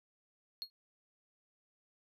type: tone with exponential decay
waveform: triangle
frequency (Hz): 4300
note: C8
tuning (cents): +47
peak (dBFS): -33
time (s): 0.62-0.7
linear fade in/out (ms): 0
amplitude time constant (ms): 17
effects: none